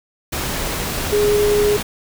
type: tone in noise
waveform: sine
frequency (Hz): 415.3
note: G#4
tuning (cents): 0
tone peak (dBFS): -13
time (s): 1.12-1.77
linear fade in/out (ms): 10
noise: pink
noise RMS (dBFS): -23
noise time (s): 0.32-1.83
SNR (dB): +7
effects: none